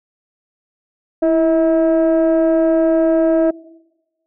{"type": "tone pair together", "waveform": "sine", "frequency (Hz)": [329.6, 642.3], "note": ["E4", "E5"], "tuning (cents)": [0, -45], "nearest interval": "octave", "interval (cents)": 1155, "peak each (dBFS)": -12, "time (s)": [1.22, 3.51], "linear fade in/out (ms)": 10, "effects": ["noise-tail reverb RT60 1.0 s tail -21 dB re dry", "tanh soft clip ceiling -8 dBFS"]}